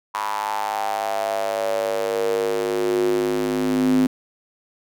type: tone with high-pass filter sweep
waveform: square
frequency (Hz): 51.8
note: G#1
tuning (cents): -4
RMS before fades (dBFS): -22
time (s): 0.14-4.07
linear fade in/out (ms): 5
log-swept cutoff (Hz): 1000 to 250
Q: 6.7
effects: none